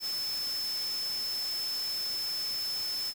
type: tone in noise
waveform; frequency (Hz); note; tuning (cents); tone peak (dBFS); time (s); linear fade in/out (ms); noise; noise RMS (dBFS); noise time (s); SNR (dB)
sine; 5260; E8; -5; -31; 0-3.14; 50; white; -42; 0-3.14; +8
effects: none